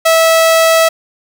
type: tone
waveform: sawtooth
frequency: 652 Hz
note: E5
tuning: 19 cents flat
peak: -3 dBFS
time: 0.05-0.89 s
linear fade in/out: 10 ms
effects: none